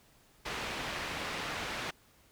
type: low-pass noise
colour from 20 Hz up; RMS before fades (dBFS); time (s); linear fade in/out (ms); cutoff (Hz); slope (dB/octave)
white; -38; 0.45-1.91; 10; 2700; 12
effects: pink hiss -64 dBFS RMS until 2.31 s